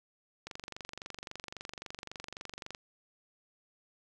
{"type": "click train", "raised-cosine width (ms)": 0.2, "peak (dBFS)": -24, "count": 55, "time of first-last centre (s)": [0.47, 2.748], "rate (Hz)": 23.7, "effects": []}